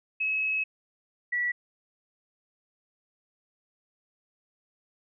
sine tone pair in turn, 2572 / 1946.4 Hz, E7 / B6, -43 / -26 cents, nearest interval perfect fourth, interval 483 cents, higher first, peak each -25 / -25 dBFS, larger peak neither, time 0.2-0.64 / 1.32-1.52 s, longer first, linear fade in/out 10 ms, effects none

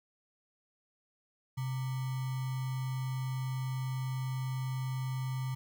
sine tone with sample-and-hold, 130 Hz, C3, 11 cents flat, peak -32 dBFS, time 1.57-5.55 s, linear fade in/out 10 ms, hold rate 1050 Hz, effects none

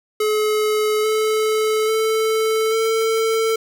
square tone with pitch steps, 427.2 / 433.7 / 440.2 / 446.9 Hz, G#4 / A4 / A4 / A4, +49 / -25 / +1 / +27 cents, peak -17 dBFS, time 0.2-3.56 s, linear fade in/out 5 ms, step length 840 ms, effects none

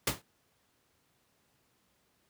pink noise with exponential decay, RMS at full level -23 dBFS, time 0.07-0.22 s, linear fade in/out 5 ms, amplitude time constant 31 ms, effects pink hiss -72 dBFS RMS until 2.29 s + high-pass 80 Hz 12 dB/octave

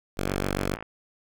5% pulse tone, 47.53 Hz, F#1, 47 cents sharp, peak -15 dBFS, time 0.17-0.76 s, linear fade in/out 10 ms
click train, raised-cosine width 0.5 ms, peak -21 dBFS, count 31, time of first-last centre 0.27-0.826 s, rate 54 Hz
effects none

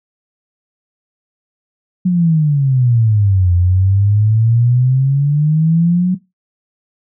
sine exponential two-way sweep, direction down then up, 185 to 87.31 to 185 Hz, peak -9 dBFS, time 2.05-6.15 s, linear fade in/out 10 ms, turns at 3.54 s, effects noise-tail reverb RT60 0.2 s tail -17 dB re dry

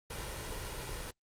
pink noise with comb filter, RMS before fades -40 dBFS, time 0.1-1.11 s, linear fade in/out 5 ms, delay 2.1 ms, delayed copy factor +0.5, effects low-pass 12000 Hz 12 dB/octave + Opus 32 kbps

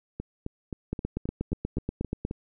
two click trains, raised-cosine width 3 ms, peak -16 / -20 dBFS, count 12 / 9, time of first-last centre 0.93-2.251 / 0.2-2.311 s, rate 8.33 / 3.79 Hz, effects none

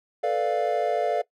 triangle chord, B half-diminished seventh, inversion third, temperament equal, 440 / 493.9 / 587.3 / 698.5 Hz, A4 / B4 / D5 / F5, 0 / 0 / 0 / 0 cents, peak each -26 / -28 / -25 / -24 dBFS, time 0.23-1.22 s, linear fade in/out 10 ms, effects noise-tail reverb RT60 0.1 s tail -19 dB re dry

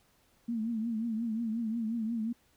sine tone with vibrato, 226.2 Hz, A3, 48 cents sharp, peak -30 dBFS, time 0.48-2.33 s, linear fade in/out 10 ms, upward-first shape triangle, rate 5.6 Hz, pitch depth 100 cents each way, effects pink hiss -68 dBFS RMS until 2.56 s

